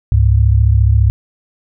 sine tone pair together, 69.3 / 103.83 Hz, C#2 / G#2, 0 / 0 cents, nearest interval perfect fifth, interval 700 cents, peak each -10 dBFS, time 0.12-1.1 s, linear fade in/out 0 ms, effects none

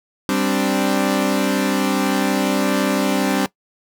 sawtooth chord, G suspended fourth, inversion none, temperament equal, 196 / 261.6 / 293.7 Hz, G3 / C4 / D4, 0 / 0 / 0 cents, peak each -17 dBFS, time 0.29-3.46 s, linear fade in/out 0 ms, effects noise-tail reverb RT60 0.1 s tail -19 dB re dry

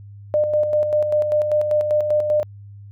sine tone with tremolo, 602 Hz, D5, 43 cents sharp, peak -14 dBFS, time 0.34-2.43 s, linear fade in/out 0 ms, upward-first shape square, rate 5.1 Hz, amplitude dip 45%, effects added 101 Hz sine -37 dBFS peak until 2.91 s

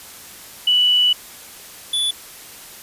sine / square tone pair in turn, 2960 / 3459 Hz, F#7 / A7, 0 / -30 cents, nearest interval minor third, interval 270 cents, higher second, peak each -12 / -18 dBFS, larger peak first, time 0.67-1.13 / 1.93-2.11 s, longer first, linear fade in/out 5 ms, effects white hiss -39 dBFS RMS until 2.82 s + resampled to 32000 Hz

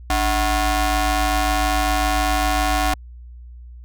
sawtooth ring-modulated tone, 346.3 Hz, F4, 15 cents flat, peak -10 dBFS, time 0.1-2.94 s, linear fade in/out 2 ms, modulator 399 Hz, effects added 60 Hz sine -36 dBFS peak until 3.84 s

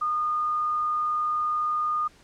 sine tone, 1223 Hz, D#6, 30 cents flat, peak -23 dBFS, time 0.01-2.08 s, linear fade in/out 10 ms, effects pink hiss -56 dBFS RMS until 2.23 s + low-pass 8000 Hz 12 dB/octave

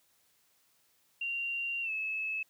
sine tone with pitch glide, 2767 to 2597 Hz, F7 to E7, -17 to -26 cents, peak -32 dBFS, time 1.21-2.43 s, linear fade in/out 5 ms, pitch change -109 cents, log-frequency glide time 1.82-1.91 s, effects white hiss -70 dBFS RMS until 2.49 s + high-pass 60 Hz 12 dB/octave

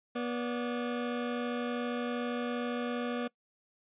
25% pulse tone pair together, 242.7 / 578 Hz, B3 / D5, -30 / -28 cents, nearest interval octave + minor third, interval 1502 cents, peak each -29 / -36 dBFS, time 0.15-3.28 s, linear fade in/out 10 ms, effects noise-tail reverb RT60 0.1 s tail -22 dB re dry + resampled to 8000 Hz

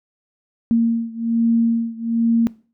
sine beating tone pair, 230 / 231.2 Hz, A#3 / A#3, -23 / -14 cents, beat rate 1.2 Hz, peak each -17 / -19 dBFS, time 0.71-2.47 s, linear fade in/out 0 ms, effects noise-tail reverb RT60 0.4 s tail -21 dB re dry

